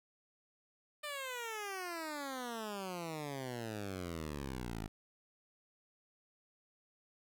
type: exponential sweep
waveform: 10% pulse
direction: down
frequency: 605 to 51.91 Hz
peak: -32 dBFS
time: 1.03-4.88 s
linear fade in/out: 10 ms
effects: none